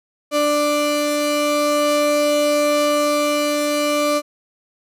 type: tone pair together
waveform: 35% pulse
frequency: 294.6 / 589.6 Hz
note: D4 / D5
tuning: +6 / +7 cents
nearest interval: octave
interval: 1201 cents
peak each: -20 / -15 dBFS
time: 0.31-4.22 s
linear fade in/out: 50 ms
effects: resampled to 32000 Hz